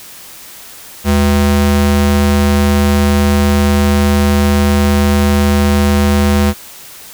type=ring-modulated tone; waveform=square; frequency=143.7 Hz; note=D3; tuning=37 cents flat; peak=-6 dBFS; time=1.04-6.54 s; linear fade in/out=50 ms; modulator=64.1 Hz; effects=white hiss -34 dBFS RMS until 7.13 s